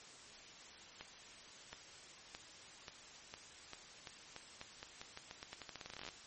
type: accelerating click train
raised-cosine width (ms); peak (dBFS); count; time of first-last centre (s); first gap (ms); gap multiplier
0.2; -29; 30; 1.01-6.088; 720; 0.86
effects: white hiss -56 dBFS RMS until 6.26 s + MP3 32 kbps